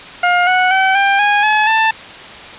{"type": "tone with pitch steps", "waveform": "20% pulse", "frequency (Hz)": [710, 736.7, 764.5, 793.3, 823.1, 854.1, 886.3], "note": ["F5", "F#5", "G5", "G5", "G#5", "G#5", "A5"], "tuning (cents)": [28, -8, -44, 20, -16, 48, 12], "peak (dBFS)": -5, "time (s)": [0.23, 1.91], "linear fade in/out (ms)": 5, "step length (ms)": 240, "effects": ["white hiss -32 dBFS RMS until 2.58 s", "resampled to 8000 Hz"]}